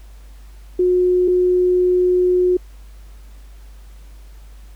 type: tone pair in turn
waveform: sine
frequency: 361.9 / 361.9 Hz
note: F#4 / F#4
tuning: -38 / -38 cents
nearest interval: unison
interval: 0 cents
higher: neither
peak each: -12 / -12 dBFS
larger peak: neither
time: 0.79-1.28 / 1.28-2.57 s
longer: second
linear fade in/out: 5 ms
effects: added 50 Hz sine -37 dBFS peak until 4.75 s + pink hiss -53 dBFS RMS until 4.75 s